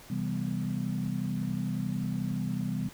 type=chord; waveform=sine; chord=C major seventh; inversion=none; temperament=equal; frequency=130.81 / 164.81 / 196 / 246.9 Hz; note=C3 / E3 / G3 / B3; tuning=0 / 0 / 0 / 0 cents; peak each=-35 / -35 / -33 / -36 dBFS; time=0.1-2.89 s; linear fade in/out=5 ms; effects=pink hiss -51 dBFS RMS until 2.93 s